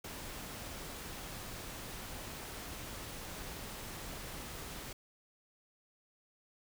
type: noise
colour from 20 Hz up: pink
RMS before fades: -45 dBFS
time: 0.04-4.93 s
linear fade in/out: 5 ms
effects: none